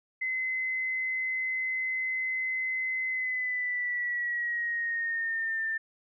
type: tone with pitch glide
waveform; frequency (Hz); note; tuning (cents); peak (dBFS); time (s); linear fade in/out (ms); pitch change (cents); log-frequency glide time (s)
sine; 2045 to 1790.6; C7 to A6; -40 to +30; -28; 0.21-5.78; 10; -230; 3.09-5.65
effects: none